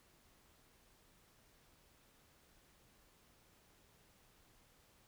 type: silence
effects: pink hiss -69 dBFS RMS until 5.07 s